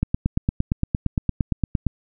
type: click train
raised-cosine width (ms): 5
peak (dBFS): -7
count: 17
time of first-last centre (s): 0.03-1.867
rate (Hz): 8.71
effects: none